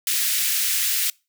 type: high-pass noise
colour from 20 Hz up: white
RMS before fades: -22 dBFS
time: 0.07-1.1 s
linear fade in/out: 2 ms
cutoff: 1800 Hz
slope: 24 dB/octave
effects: noise-tail reverb RT60 0.3 s tail -26 dB re dry